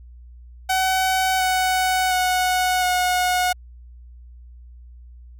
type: tone with pitch steps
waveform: sawtooth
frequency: 754 / 744.9 / 735.9 / 727.1 Hz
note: F#5 / F#5 / F#5 / F#5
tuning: +32 / +11 / -10 / -30 cents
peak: -14 dBFS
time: 0.69-3.53 s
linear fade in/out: 10 ms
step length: 710 ms
effects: added 60 Hz sine -40 dBFS peak until 5.39 s